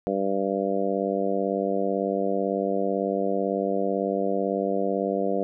harmonic tone, 98 Hz, G2, in tune, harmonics 2 / 3 / 4 / 5 / 6 / 7, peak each -30 / -31 / -30 / -28 / -30 / -31 dBFS, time 0.07-5.43 s, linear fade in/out 0 ms, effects none

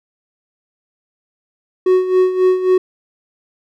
triangle tone with tremolo, 370 Hz, F#4, in tune, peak -6 dBFS, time 1.86-2.78 s, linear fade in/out 5 ms, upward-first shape sine, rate 3.7 Hz, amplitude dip 70%, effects none

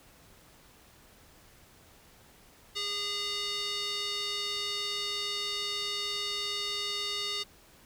square tone with band-pass filter, 408.8 Hz, G#4, 27 cents flat, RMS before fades -34 dBFS, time 2.75-7.44 s, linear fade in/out 20 ms, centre 4000 Hz, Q 2.9, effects pink hiss -58 dBFS RMS until 7.85 s

